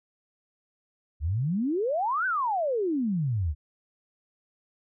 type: exponential two-way sweep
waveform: sine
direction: up then down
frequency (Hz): 68.7 to 1568 to 68.7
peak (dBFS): -24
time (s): 1.2-3.55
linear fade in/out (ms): 50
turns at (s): 2.26
effects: none